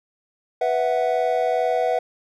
triangle chord, B suspended fourth, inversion none, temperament just, 493.9 / 658.5 / 740.8 Hz, B4 / E5 / F#5, 0 / -2 / +2 cents, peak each -21 dBFS, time 0.61-1.99 s, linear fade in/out 5 ms, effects none

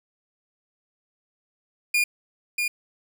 40% pulse tone with echo, 2422 Hz, D#7, 47 cents flat, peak -18 dBFS, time 1.94-2.04 s, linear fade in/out 5 ms, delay 640 ms, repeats 1, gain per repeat -4 dB, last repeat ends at 2.68 s, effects none

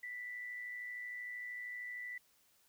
sine tone with amplitude modulation, 1975.5 Hz, B6, in tune, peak -40 dBFS, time 0.03-2.18 s, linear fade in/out 5 ms, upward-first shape sine, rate 113 Hz, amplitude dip 40%, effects white hiss -71 dBFS RMS until 2.68 s

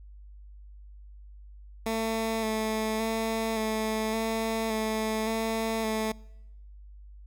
15% pulse tone with vibrato, 221.3 Hz, A3, 10 cents sharp, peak -21 dBFS, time 1.86-6.12 s, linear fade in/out 5 ms, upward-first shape square, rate 0.88 Hz, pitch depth 19 cents each way, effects noise-tail reverb RT60 0.9 s tail -25 dB re dry + added 50 Hz sine -45 dBFS peak until 7.26 s

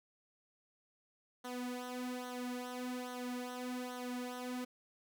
sawtooth tone with flanger, 248.9 Hz, B3, 14 cents sharp, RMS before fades -42 dBFS, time 1.44-4.65 s, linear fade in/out 10 ms, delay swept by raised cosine 0.4 to 3.6 ms, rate 1.2 Hz, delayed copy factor -0.75, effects none

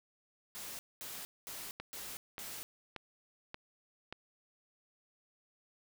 white noise bursts, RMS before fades -45 dBFS, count 5, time 0.55-2.63 s, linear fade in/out 0 ms, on 240 ms, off 220 ms
click train, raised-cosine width 0.3 ms, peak -26 dBFS, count 5, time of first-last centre 1.8-4.126 s, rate 1.72 Hz
effects none

